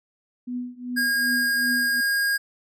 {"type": "tone with tremolo", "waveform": "sine", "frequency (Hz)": 246.9, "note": "B3", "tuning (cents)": 0, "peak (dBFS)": -25, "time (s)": [0.47, 2.01], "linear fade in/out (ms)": 10, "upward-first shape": "triangle", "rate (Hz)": 2.6, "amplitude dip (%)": 95}
{"type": "tone", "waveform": "square", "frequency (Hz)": 1627, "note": "G#6", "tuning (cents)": -36, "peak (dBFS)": -21, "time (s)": [0.96, 2.38], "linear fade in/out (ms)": 20}
{"effects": []}